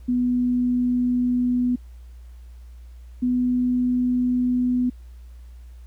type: tone pair in turn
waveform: sine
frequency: 246.9 / 248.5 Hz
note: B3 / B3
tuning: 0 / +11 cents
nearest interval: unison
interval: 11 cents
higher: second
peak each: -18 dBFS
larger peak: neither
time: 0.08-1.76 / 3.22-4.9 s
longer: neither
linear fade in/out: 10 ms
effects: added 60 Hz sine -39 dBFS peak until 5.86 s + pink hiss -62 dBFS RMS until 5.86 s